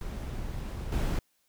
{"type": "noise with level steps", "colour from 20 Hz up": "brown", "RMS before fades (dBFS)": [-36, -28], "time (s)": [0.01, 1.19], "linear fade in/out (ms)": 2, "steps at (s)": 0.92, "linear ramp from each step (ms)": 5, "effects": ["white hiss -72 dBFS RMS until 1.48 s"]}